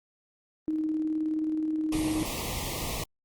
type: tone with tremolo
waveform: sine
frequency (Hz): 312.1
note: D#4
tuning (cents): +5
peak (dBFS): -25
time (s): 0.68-2.23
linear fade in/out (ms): 0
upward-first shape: square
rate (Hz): 19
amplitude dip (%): 25
type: band-stop noise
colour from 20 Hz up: pink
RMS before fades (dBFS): -33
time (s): 1.92-3.04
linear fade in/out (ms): 5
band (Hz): 1200 to 1900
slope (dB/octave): 96
effects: Opus 32 kbps